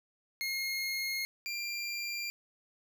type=tone pair in turn; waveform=25% pulse; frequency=2149 / 2380 Hz; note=C7 / D7; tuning=+46 / +22 cents; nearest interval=major second; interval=176 cents; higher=second; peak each=-29 / -31 dBFS; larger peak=first; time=0.41-1.25 / 1.46-2.3 s; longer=neither; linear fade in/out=0 ms; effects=none